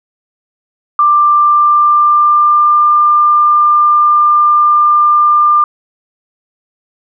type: tone with pitch glide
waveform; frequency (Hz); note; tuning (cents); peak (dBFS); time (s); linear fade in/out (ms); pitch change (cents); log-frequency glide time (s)
sine; 1184 to 1196.4; D6 to D6; +14 to +32; -5; 0.99-5.64; 2; +18; 1.31-2.82
effects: none